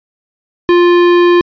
sine tone with hard clipping, 350 Hz, F4, 4 cents sharp, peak -7 dBFS, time 0.69-1.41 s, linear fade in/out 0 ms, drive 16 dB, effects resampled to 11025 Hz

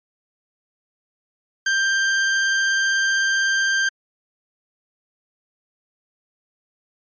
40% pulse tone, 1579 Hz, G6, 12 cents sharp, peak -16 dBFS, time 1.66-3.89 s, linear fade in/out 5 ms, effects MP3 32 kbps

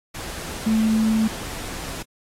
sine tone in noise, 220 Hz, A3, in tune, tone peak -16 dBFS, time 0.66-1.28 s, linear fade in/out 10 ms, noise pink, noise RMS -33 dBFS, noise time 0.14-2.03 s, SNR +14 dB, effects low-pass 12000 Hz 12 dB/octave + AAC 48 kbps

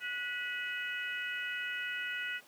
harmonic tone with a mistuned harmonic, 489.3 Hz, B4, 16 cents flat, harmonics 3 / 4 / 5 / 6, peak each -38 / -40 / -42 / -44 dBFS, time 0-2.41 s, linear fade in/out 50 ms, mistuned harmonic 5, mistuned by +63 cents, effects pink hiss -59 dBFS RMS until 2.47 s + high-pass 300 Hz 12 dB/octave

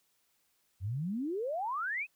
sine exponential sweep, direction up, 87.31 to 2637 Hz, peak -32 dBFS, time 0.8-2.07 s, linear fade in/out 50 ms, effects white hiss -74 dBFS RMS until 2.15 s

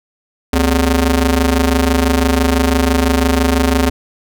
sawtooth ring-modulated tone, 164.81 Hz, E3, in tune, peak -4 dBFS, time 0.53-3.9 s, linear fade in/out 5 ms, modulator 95.4 Hz, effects none

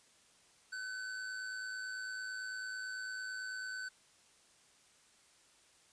square tone with amplitude modulation, 1515 Hz, F#6, 40 cents sharp, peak -39 dBFS, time 0.72-3.89 s, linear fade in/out 10 ms, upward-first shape sine, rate 109 Hz, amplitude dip 40%, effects white hiss -66 dBFS RMS until 5.92 s + resampled to 22050 Hz

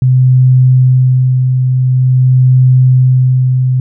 sine tone with tremolo, 128.3 Hz, C3, 34 cents flat, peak -3 dBFS, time 0.02-3.8 s, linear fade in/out 2 ms, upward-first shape sine, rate 0.47 Hz, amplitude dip 40%, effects none

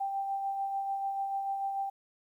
sine tone with tremolo, 786 Hz, G5, 4 cents sharp, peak -29 dBFS, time 0-1.9 s, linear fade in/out 10 ms, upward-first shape sine, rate 6.8 Hz, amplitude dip 35%, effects 11-bit

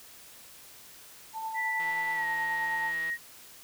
sine tone with tremolo, 887 Hz, A5, 14 cents sharp, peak -31 dBFS, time 1.33-2.93 s, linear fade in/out 50 ms, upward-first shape sine, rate 9.4 Hz, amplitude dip 40%
sine tone with pitch glide, 1970 to 1880 Hz, B6 to A#6, -5 to +14 cents, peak -29 dBFS, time 1.54-3.18 s, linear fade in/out 50 ms, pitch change -81 cents, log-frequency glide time 2.14-2.26 s
click train, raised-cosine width 0.3 ms, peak -30 dBFS, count 214, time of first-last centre 1.8-3.099 s, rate 164 Hz
effects white hiss -51 dBFS RMS until 3.63 s

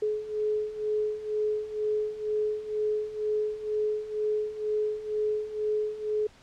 sine beating tone pair, 424.1 / 426.2 Hz, G#4 / G#4, +36 / +45 cents, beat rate 2.1 Hz, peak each -32 / -28 dBFS, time 0.02-6.27 s, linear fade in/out 5 ms, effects pink hiss -56 dBFS RMS until 6.42 s + low-pass 6000 Hz 12 dB/octave

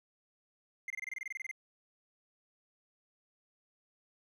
triangle tone bursts, 2093 Hz, C7, in tune, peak -35 dBFS, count 14, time 0.88-1.513 s, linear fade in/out 2 ms, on 22 ms, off 25 ms, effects none

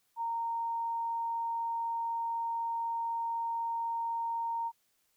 sine tone, 924 Hz, A#5, 16 cents flat, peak -31 dBFS, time 0.16-4.72 s, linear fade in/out 50 ms, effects white hiss -74 dBFS RMS until 5.16 s

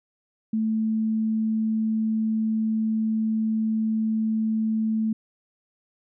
sine tone, 220 Hz, A3, in tune, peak -21 dBFS, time 0.53-5.13 s, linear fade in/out 5 ms, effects none

